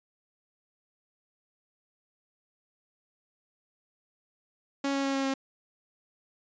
sawtooth tone with pitch steps, 277.2 / 275.3 / 273.4 / 271.5 / 269.6 Hz, C#4 / C#4 / C#4 / C#4 / C#4, 0 / -12 / -24 / -36 / -48 cents, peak -23 dBFS, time 4.84-5.34 s, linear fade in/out 5 ms, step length 100 ms, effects resampled to 16000 Hz

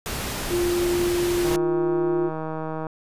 pink noise, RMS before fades -29 dBFS, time 0.06-1.56 s, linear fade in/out 0 ms
sine tone, 350 Hz, F4, 4 cents sharp, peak -20 dBFS, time 0.49-2.31 s, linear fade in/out 50 ms
click train, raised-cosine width 1 ms, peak -17 dBFS, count 225, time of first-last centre 1.45-2.868 s, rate 158 Hz
effects resampled to 32000 Hz

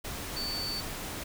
sine tone in noise, 4500 Hz, C#8, 25 cents sharp, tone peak -33 dBFS, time 0.36-0.81 s, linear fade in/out 10 ms, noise pink, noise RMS -38 dBFS, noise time 0.04-1.24 s, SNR +2 dB, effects none

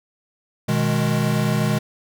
square chord, G# minor, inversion first, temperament equal with one note detuned, 123.47 / 155.56 / 208.6 Hz, B2 / D#3 / G#3, 0 / 0 / +8 cents, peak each -23 dBFS, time 0.68-1.79 s, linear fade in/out 10 ms, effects none

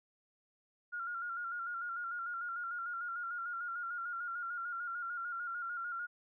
sine tone with vibrato, 1400 Hz, F6, 4 cents sharp, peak -37 dBFS, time 0.92-6.07 s, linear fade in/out 20 ms, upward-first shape square, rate 6.7 Hz, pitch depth 41 cents each way, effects none

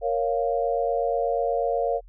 sine chord, Bb minor, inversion none, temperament equal, 466.2 / 554.4 / 698.5 Hz, Bb4 / Db5 / F5, 0 / 0 / 0 cents, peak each -26 dBFS, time 0.01-2.01 s, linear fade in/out 50 ms, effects added 41 Hz sine -45 dBFS peak until 2.08 s

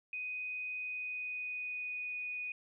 sine tone with pitch glide, 2497 to 2477 Hz, D#7 to D#7, +6 to -8 cents, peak -37 dBFS, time 0.13-2.52 s, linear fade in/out 2 ms, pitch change -14 cents, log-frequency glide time 0.76-2.17 s, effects none

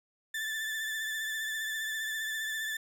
35% pulse tone with vibrato, 1759 Hz, A6, 1 cent flat, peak -31 dBFS, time 0.34-2.77 s, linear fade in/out 5 ms, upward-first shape triangle, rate 15 Hz, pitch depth 38 cents each way, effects none

